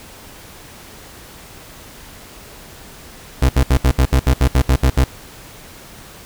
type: tone bursts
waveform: 35% pulse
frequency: 65.3 Hz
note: C2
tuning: 3 cents flat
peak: -8 dBFS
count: 12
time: 3.42-5.041 s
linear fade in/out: 5 ms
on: 70 ms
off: 71 ms
effects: pink hiss -39 dBFS RMS until 6.25 s